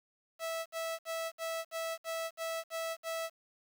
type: tone bursts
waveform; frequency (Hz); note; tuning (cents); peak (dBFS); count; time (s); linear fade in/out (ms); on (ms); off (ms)
sawtooth; 655; E5; -11; -31; 9; 0.39-3.3; 50; 270; 60
effects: 10-bit